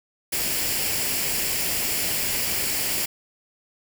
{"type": "noise with comb filter", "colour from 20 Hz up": "white", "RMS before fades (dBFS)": -25, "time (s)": [0.32, 3.06], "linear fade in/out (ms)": 10, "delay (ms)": 0.4, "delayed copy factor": 0.5, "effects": []}